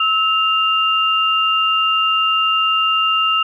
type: tone pair together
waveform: sine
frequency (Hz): 1295.9 / 2794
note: E6 / F7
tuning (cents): -30 / 0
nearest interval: octave + minor second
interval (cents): 1330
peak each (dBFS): -16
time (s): 0-3.43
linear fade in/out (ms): 5
effects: none